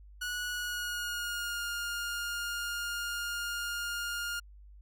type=tone with pitch glide; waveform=sawtooth; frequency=1463 to 1414 Hz; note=F#6 to F6; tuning=-20 to +21 cents; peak=-30 dBFS; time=0.21-4.4 s; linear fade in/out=10 ms; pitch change=-59 cents; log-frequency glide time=0.48-1.64 s; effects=added 50 Hz sine -50 dBFS peak until 4.81 s